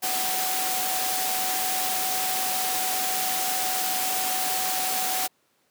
sine tone in noise, 749 Hz, F#5, 21 cents sharp, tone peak -30 dBFS, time 0.02-5.28 s, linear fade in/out 20 ms, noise white, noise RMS -27 dBFS, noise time 0.02-5.28 s, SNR -6 dB, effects pink hiss -67 dBFS RMS until 5.7 s + high-pass 200 Hz 12 dB/octave

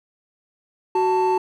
triangle tone pair together, 372.5 / 886 Hz, F#4 / A5, +12 / +12 cents, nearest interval octave + minor third, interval 1500 cents, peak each -17 dBFS, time 0.95-1.38 s, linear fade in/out 5 ms, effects tanh soft clip ceiling -7 dBFS

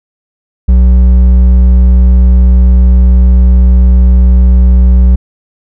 triangle tone with hard clipping, 61.74 Hz, B1, in tune, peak -3 dBFS, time 0.68-5.16 s, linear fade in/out 10 ms, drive 9 dB, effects none

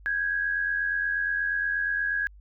sine tone pair together, 1569 / 1657.4 Hz, G6 / G#6, +1 / -4 cents, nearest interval minor second, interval 95 cents, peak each -32 / -25 dBFS, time 0.06-2.27 s, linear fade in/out 0 ms, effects added 50 Hz sine -47 dBFS peak until 2.4 s

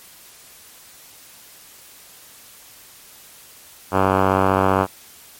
5% pulse tone with low-pass filter, 95.5 Hz, G2, 45 cents flat, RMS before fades -17 dBFS, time 3.91-4.87 s, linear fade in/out 50 ms, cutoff 1400 Hz, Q 1.4, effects white hiss -45 dBFS RMS until 5.39 s + MP3 64 kbps

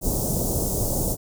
pink band-stop noise, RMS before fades -24 dBFS, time 0.01-1.17 s, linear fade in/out 50 ms, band 670 to 6600 Hz, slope 24 dB/octave, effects none

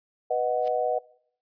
sine chord, B major, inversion none, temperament equal, 493.9 / 622.3 / 740 Hz, B4 / D#5 / F#5, 0 / 0 / 0 cents, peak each -27 dBFS, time 0.3-0.99 s, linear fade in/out 10 ms
white noise with exponential growth, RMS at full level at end -39 dBFS, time 0.59-0.68 s, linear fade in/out 0 ms, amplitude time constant 18 ms
effects noise-tail reverb RT60 0.7 s tail -23 dB re dry + resampled to 11025 Hz

